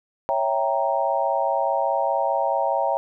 sine chord, C# diminished seventh, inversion none, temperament equal, 554.4 / 659.3 / 784 / 932.3 Hz, C#5 / E5 / G5 / Bb5, 0 / 0 / 0 / 0 cents, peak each -25 dBFS, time 0.29-2.97 s, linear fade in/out 0 ms, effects none

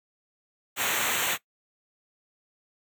pink noise with comb filter, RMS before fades -27 dBFS, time 0.76-1.38 s, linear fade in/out 50 ms, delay 0.2 ms, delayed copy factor -0.9, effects noise-tail reverb RT60 0.1 s tail -19 dB re dry + high-pass 100 Hz 12 dB/octave

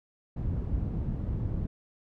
white low-pass noise, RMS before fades -31 dBFS, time 0.36-1.67 s, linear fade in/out 10 ms, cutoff 120 Hz, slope 12 dB/octave, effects none

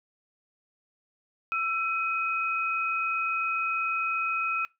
sine tone pair together, 1336.5 / 2523 Hz, E6 / D#7, +23 / +23 cents, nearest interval major seventh, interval 1100 cents, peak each -28 dBFS, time 1.52-4.65 s, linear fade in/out 0 ms, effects noise-tail reverb RT60 0.2 s tail -23 dB re dry

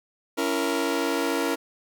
sawtooth chord, A# diminished, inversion first, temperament just, 279.7 / 335.6 / 466.2 Hz, C#4 / E4 / A#4, +16 / +31 / 0 cents, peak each -24 dBFS, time 0.37-1.56 s, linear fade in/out 20 ms, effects none

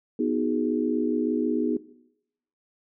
sine chord, G# minor seventh, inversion first, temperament equal with one note detuned, 246.9 / 313.5 / 370 / 415.3 Hz, B3 / D#4 / F#4 / G#4, 0 / +13 / 0 / 0 cents, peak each -26 / -26 / -31 / -29 dBFS, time 0.19-1.77 s, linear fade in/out 5 ms, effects noise-tail reverb RT60 0.8 s tail -18 dB re dry

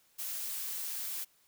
blue noise, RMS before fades -38 dBFS, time 0.18-1.25 s, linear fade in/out 20 ms, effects white hiss -68 dBFS RMS until 1.47 s

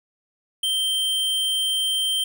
square tone, 3136 Hz, G7, in tune, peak -21 dBFS, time 0.63-2.24 s, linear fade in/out 5 ms, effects none

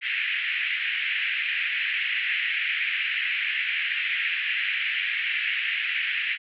pink band-pass noise, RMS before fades -27 dBFS, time 0.01-6.38 s, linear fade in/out 50 ms, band 1800 to 2900 Hz, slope 48 dB/octave, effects none

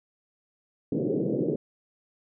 white band-pass noise, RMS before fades -27 dBFS, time 0.92-1.56 s, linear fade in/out 5 ms, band 130 to 490 Hz, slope 48 dB/octave, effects none

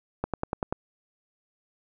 click train, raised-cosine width 1 ms, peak -13 dBFS, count 6, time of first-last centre 0.24-0.725 s, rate 10.3 Hz, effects none

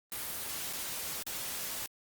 white noise with dropouts, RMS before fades -38 dBFS, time 0.12-1.86 s, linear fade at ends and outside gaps 0 ms, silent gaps 0.729-0.734 / 1.226-1.266 s, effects Opus 32 kbps

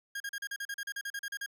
40% pulse tone bursts, 1626 Hz, G#6, 37 cents flat, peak -34 dBFS, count 15, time 0.15-1.462 s, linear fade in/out 5 ms, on 52 ms, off 38 ms, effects none

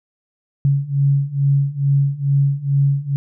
sine beating tone pair, 138.59 / 140.89 Hz, C#3 / C#3, 0 / +28 cents, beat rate 2.3 Hz, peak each -18 / -16 dBFS, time 0.65-3.16 s, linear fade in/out 0 ms, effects none

